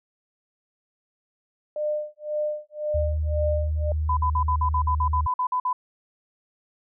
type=tone with tremolo; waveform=sine; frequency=602 Hz; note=D5; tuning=43 cents sharp; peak=-22 dBFS; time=1.76-3.92 s; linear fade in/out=2 ms; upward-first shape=sine; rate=1.9 Hz; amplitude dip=100%
type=tone with pitch glide; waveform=sine; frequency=77.1 to 76.52 Hz; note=D#2 to D#2; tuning=-15 to -28 cents; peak=-22 dBFS; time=2.94-5.27 s; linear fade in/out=10 ms; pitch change=-13 cents; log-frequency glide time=3.89-4.84 s
type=tone bursts; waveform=sine; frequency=1003 Hz; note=B5; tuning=26 cents sharp; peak=-21 dBFS; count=13; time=4.09-5.73 s; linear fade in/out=5 ms; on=80 ms; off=50 ms
effects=none